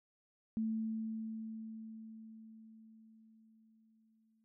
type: tone with exponential decay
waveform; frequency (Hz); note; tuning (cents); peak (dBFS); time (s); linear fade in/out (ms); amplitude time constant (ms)
sine; 221.4; A3; +11; -32; 0.57-4.44; 0; 840
effects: none